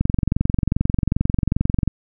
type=click train; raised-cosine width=5 ms; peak=-5 dBFS; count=43; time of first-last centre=0.01-1.877 s; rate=22.5 Hz; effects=none